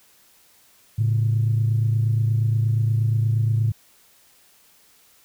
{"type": "tone pair together", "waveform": "sine", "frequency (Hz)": [110, 138.45], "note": ["A2", "C#3"], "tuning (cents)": [0, -2], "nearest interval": "major third", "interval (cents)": 398, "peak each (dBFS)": [-17, -25], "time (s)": [0.98, 3.72], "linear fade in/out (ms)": 10, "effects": ["tanh soft clip ceiling -11 dBFS", "white hiss -56 dBFS RMS until 5.24 s"]}